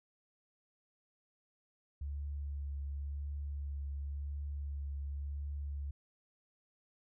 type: tone with vibrato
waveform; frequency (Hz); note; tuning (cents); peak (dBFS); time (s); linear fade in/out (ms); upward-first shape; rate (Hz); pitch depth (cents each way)
sine; 71.1; C#2; +45; -37; 2.01-5.91; 5; triangle; 0.93; 22
effects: none